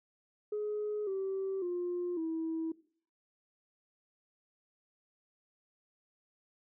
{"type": "tone with pitch steps", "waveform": "sine", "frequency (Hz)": [420.5, 385.6, 353.6, 324.2], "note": ["G#4", "G4", "F4", "E4"], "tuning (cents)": [22, -28, 22, -29], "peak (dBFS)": -31, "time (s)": [0.52, 2.72], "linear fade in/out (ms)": 5, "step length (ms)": 550, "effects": ["noise-tail reverb RT60 0.5 s tail -20 dB re dry", "tanh soft clip ceiling -29 dBFS"]}